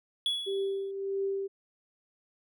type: tone with exponential decay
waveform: triangle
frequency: 3379 Hz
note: G#7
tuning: 29 cents sharp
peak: -23 dBFS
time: 0.26-0.91 s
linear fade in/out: 1 ms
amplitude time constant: 140 ms
type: tone with tremolo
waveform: sine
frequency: 392 Hz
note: G4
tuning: in tune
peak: -27 dBFS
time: 0.46-1.48 s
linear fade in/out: 20 ms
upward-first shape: triangle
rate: 1.6 Hz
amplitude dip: 60%
effects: none